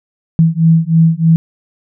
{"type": "beating tone pair", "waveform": "sine", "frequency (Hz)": [161.9, 165.1], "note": ["E3", "E3"], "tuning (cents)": [-31, 3], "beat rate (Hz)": 3.2, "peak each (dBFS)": -10, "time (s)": [0.39, 1.36], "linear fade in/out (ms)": 0, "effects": []}